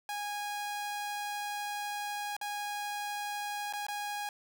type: tone with dropouts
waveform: sawtooth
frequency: 824 Hz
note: G#5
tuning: 14 cents flat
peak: -31 dBFS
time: 0.09-4.29 s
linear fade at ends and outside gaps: 1 ms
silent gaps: 2.366-2.413 / 3.726-3.735 / 3.867-3.884 s
effects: none